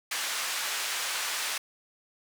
pink band-pass noise, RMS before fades -32 dBFS, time 0.11-1.58 s, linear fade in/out 5 ms, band 1300 to 11000 Hz, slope 12 dB/octave, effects none

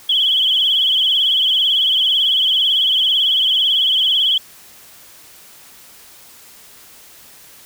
sine tone with vibrato, 3187 Hz, G7, 28 cents sharp, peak -12 dBFS, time 0.09-4.38 s, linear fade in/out 5 ms, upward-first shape sine, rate 18 Hz, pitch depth 100 cents each way, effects white hiss -43 dBFS RMS until 7.65 s

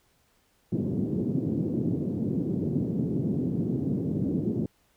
pink band-pass noise, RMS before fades -28 dBFS, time 0.72-4.66 s, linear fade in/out 2 ms, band 130 to 340 Hz, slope 24 dB/octave, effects pink hiss -67 dBFS RMS until 4.96 s

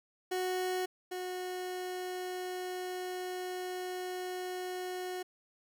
30% pulse tone pair in turn, 368.1 / 365.3 Hz, F#4 / F#4, -9 / -22 cents, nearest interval unison, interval 13 cents, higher first, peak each -29 / -34 dBFS, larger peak first, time 0.31-0.86 / 1.11-5.23 s, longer second, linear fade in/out 10 ms, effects none

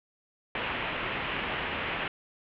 white low-pass noise, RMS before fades -33 dBFS, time 0.55-2.08 s, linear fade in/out 2 ms, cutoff 3000 Hz, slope 48 dB/octave, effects none

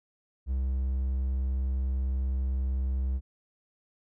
triangle tone, 65.41 Hz, C2, in tune, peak -24 dBFS, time 0.46-3.21 s, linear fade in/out 50 ms, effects none

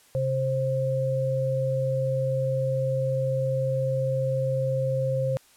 sine tone pair together, 132.8 / 528.6 Hz, C3 / C5, +26 / +18 cents, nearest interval 2 octaves, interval 2392 cents, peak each -26 / -25 dBFS, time 0.15-5.37 s, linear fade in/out 0 ms, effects white hiss -57 dBFS RMS until 5.56 s + low-pass 12000 Hz 12 dB/octave

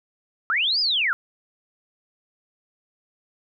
sine linear two-way sweep, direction up then down, 1241 to 5110 to 1302 Hz, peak -19 dBFS, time 0.5-1.13 s, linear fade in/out 0 ms, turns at 0.8 s, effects none

